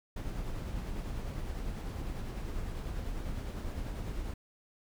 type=noise with tremolo; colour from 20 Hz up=brown; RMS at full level=-36 dBFS; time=0.16-4.34 s; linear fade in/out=5 ms; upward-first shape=sine; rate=10 Hz; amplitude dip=30%; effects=none